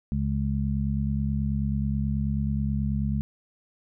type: harmonic tone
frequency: 69.3 Hz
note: C#2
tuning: in tune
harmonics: 1 / 2 / 3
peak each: -28 / -28 / -28 dBFS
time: 0.12-3.21 s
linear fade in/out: 0 ms
effects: none